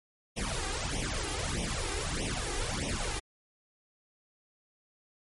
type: noise with flanger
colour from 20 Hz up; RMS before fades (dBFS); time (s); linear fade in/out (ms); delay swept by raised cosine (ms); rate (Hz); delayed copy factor
pink; -33; 0.36-3.2; 20; 0.33 to 2.53; 1.6; +1
effects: MP3 48 kbps